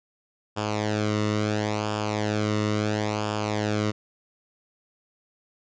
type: tone with flanger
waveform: sawtooth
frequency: 106 Hz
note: G#2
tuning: 36 cents sharp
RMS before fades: -26 dBFS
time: 0.56-3.92 s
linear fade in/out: 20 ms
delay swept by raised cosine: 0.49 to 1.25 ms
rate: 0.73 Hz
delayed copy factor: -0.7
effects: resampled to 16000 Hz